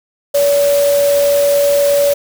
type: tone in noise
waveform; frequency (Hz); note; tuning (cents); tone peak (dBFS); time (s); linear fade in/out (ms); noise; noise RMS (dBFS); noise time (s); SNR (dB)
sine; 570; C#5; +48; -9; 0.34-2.14; 10; white; -23; 0.34-2.14; +11
effects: none